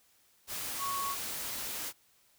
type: tone in noise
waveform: sine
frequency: 1108.7 Hz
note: C#6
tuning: in tune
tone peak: -33 dBFS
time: 0.78-1.16 s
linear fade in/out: 50 ms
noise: white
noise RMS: -38 dBFS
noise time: 0.47-1.93 s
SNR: +2 dB
effects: white hiss -67 dBFS RMS until 2.38 s